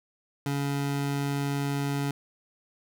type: tone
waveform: 25% pulse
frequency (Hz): 141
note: C#3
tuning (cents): +30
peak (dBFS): -23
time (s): 0.46-2.11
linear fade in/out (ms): 2
effects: none